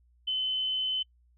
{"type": "tone", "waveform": "sine", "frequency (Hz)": 3043, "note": "F#7", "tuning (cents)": 48, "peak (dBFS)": -27, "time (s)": [0.27, 1.03], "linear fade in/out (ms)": 10, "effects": ["noise-tail reverb RT60 0.1 s tail -24 dB re dry", "added 60 Hz sine -61 dBFS peak until 1.37 s"]}